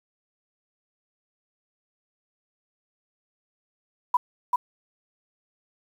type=tone with echo; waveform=sine; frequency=986 Hz; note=B5; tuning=3 cents flat; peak=-16 dBFS; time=4.14-4.17 s; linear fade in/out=5 ms; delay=390 ms; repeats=1; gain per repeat=-2 dB; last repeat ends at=4.56 s; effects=8-bit